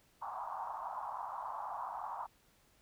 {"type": "band-pass noise", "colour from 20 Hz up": "white", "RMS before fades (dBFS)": -42, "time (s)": [0.21, 2.27], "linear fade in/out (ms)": 20, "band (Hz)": [750, 1100], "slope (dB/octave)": 48, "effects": ["pink hiss -69 dBFS RMS until 2.81 s"]}